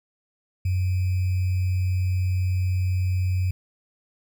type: tone with sample-and-hold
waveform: sine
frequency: 92 Hz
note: F#2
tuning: 9 cents flat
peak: -20 dBFS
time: 0.65-3.51 s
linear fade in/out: 5 ms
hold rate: 2450 Hz
effects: none